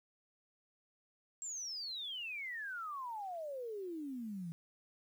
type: exponential sweep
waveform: sine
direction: down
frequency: 7610 to 161.1 Hz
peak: -40 dBFS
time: 1.42-4.52 s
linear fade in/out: 0 ms
effects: 11-bit